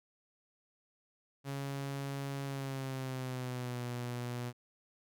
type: tone with pitch glide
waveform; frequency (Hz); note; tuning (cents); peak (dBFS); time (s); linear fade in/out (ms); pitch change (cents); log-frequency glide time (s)
sawtooth; 138.6 to 122.06; C#3 to B2; 0 to -20; -33; 1.44-4.53; 50; -220; 2.44-3.84
effects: none